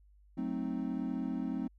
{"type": "chord", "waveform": "triangle", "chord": "F# diminished seventh", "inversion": "none", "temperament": "equal", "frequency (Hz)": [185, 220, 261.6, 311.1], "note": ["F#3", "A3", "C4", "Eb4"], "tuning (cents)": [0, 0, 0, 0], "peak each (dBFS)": [-38, -37, -34, -39], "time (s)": [0.37, 1.68], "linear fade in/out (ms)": 10, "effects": ["added 50 Hz sine -59 dBFS peak until 1.78 s"]}